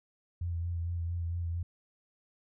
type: tone with vibrato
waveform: sine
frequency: 85.4 Hz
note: F2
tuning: 38 cents flat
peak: -31 dBFS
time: 0.41-1.63 s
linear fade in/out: 5 ms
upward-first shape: sine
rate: 4.4 Hz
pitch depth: 30 cents each way
effects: none